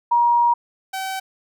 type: tone pair in turn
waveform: sine / sawtooth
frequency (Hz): 950 / 766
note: A#5 / G5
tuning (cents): +33 / -40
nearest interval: major third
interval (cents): 373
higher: first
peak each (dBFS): -13 / -21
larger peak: first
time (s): 0.11-0.54 / 0.93-1.2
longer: first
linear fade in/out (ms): 10
effects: none